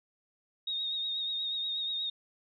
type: tone with vibrato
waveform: sine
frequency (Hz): 3729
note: A#7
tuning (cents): 0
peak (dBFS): -31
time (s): 0.67-2.1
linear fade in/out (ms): 5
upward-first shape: triangle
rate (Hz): 8.3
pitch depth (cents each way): 41
effects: none